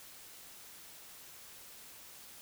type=silence; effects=white hiss -53 dBFS RMS until 2.41 s